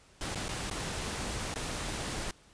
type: noise with dropouts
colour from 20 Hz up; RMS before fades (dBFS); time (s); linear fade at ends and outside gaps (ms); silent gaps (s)
pink; -36; 0.21-2.31; 1; 0.348-0.356 / 0.483-0.49 / 0.7-0.711 / 1.541-1.558
effects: pink hiss -60 dBFS RMS until 2.53 s + resampled to 22050 Hz